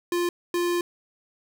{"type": "tone pair in turn", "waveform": "square", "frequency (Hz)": [349.2, 349.2], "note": ["F4", "F4"], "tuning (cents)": [0, 0], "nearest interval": "unison", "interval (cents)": 0, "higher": "neither", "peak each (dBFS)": -23, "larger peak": "neither", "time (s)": [[0.12, 0.29], [0.54, 0.81]], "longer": "second", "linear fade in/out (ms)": 2, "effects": []}